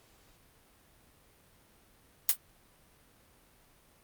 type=noise with exponential decay; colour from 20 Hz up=blue; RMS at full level=-18 dBFS; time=2.29-2.37 s; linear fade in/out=2 ms; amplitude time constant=17 ms; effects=pink hiss -63 dBFS RMS until 4.03 s + Opus 48 kbps